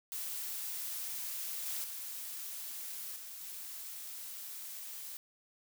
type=noise with level steps; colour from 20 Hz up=blue; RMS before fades=-40 / -38 / -43 / -47 / -45 dBFS; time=0.12-5.17 s; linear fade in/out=0 ms; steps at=1.66 / 1.84 / 3.16 / 3.41 s; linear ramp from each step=2 ms; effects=none